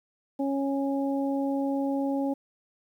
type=harmonic tone; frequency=275.7 Hz; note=C#4; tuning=9 cents flat; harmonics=1 / 2 / 3; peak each=-26 / -32 / -36 dBFS; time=0.39-2.34 s; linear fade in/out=10 ms; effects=10-bit